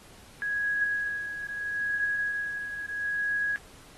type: tone with tremolo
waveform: sine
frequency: 1661.2 Hz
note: G#6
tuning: in tune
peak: -25 dBFS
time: 0.42-3.56 s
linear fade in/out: 0 ms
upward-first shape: sine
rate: 0.76 Hz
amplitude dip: 60%
effects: pink hiss -53 dBFS RMS until 3.97 s + AAC 32 kbps